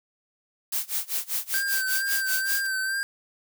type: noise with tremolo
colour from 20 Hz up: blue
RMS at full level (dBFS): -26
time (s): 0.72-2.67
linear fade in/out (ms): 5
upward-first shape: sine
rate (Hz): 5.1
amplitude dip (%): 95
type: tone with vibrato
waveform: square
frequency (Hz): 1568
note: G6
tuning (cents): 0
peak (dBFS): -26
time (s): 1.54-3.03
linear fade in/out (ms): 0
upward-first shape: sine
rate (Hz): 2.2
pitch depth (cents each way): 39
effects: none